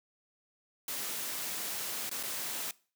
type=noise with dropouts; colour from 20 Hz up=white; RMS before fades=-37 dBFS; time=0.88-2.71 s; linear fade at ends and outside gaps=2 ms; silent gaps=2.094-2.113 / 2.23-2.234 s; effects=noise-tail reverb RT60 0.4 s tail -22 dB re dry + high-pass 150 Hz 12 dB/octave